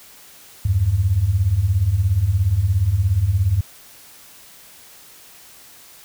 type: beating tone pair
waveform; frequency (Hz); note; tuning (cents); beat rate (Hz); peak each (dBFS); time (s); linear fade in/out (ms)
sine; 82.4 / 99.4; E2 / G2; 0 / +25; 17; -20 / -16; 0.65-3.61; 5
effects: white hiss -45 dBFS RMS until 6.04 s